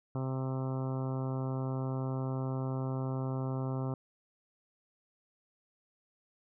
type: harmonic tone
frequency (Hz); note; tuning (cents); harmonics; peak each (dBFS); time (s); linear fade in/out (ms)
131.5; C3; +9; 1 / 2 / 3 / 4 / 5 / 6 / 7 / 8 / 9 / 10; -33 / -39 / -43 / -45 / -47 / -49 / -50 / -51 / -52 / -53; 0.15-3.94; 2
effects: none